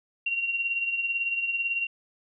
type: tone with tremolo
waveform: sine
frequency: 2754 Hz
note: F7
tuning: 25 cents flat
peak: -23 dBFS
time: 0.26-1.87 s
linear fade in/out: 5 ms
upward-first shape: sine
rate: 18 Hz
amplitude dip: 55%
effects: none